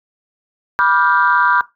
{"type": "chord", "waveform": "sine", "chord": "G dominant seventh", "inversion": "first", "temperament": "just", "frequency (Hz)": [980, 1176, 1411.2, 1568], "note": ["B5", "D6", "F6", "G6"], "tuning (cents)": [-14, 2, 18, 0], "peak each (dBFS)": -16, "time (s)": [0.79, 1.61], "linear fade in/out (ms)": 0, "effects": ["noise-tail reverb RT60 0.2 s tail -17 dB re dry", "tanh soft clip ceiling -1 dBFS"]}